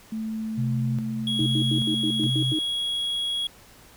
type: tone with pitch glide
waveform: sine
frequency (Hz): 220 to 221.4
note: A3 to A3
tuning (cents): 0 to +11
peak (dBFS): -27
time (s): 0.12-2.3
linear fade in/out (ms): 5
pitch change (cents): +11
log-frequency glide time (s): 1.19-1.94
type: tone with tremolo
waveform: sine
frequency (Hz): 128.9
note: C3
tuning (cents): -26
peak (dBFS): -23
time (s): 0.57-2.54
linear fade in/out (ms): 20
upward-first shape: square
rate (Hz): 1.2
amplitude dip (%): 65
type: tone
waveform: triangle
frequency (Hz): 3322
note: G#7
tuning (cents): 0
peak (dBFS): -23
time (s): 1.27-3.47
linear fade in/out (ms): 2
type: tone bursts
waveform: sine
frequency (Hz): 311.1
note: D#4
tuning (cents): 0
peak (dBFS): -24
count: 8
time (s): 1.39-2.589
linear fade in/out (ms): 2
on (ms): 72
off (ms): 89
effects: tanh soft clip ceiling -9 dBFS + pink hiss -51 dBFS RMS until 3.96 s